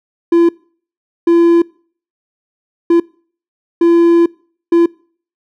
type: tone bursts at uneven times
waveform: triangle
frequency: 339.3 Hz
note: F4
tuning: 50 cents flat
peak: -4 dBFS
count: 5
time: 0.32-0.49 / 1.27-1.62 / 2.9-3 / 3.81-4.26 / 4.72-4.86 s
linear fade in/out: 5 ms
effects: noise-tail reverb RT60 0.5 s tail -25 dB re dry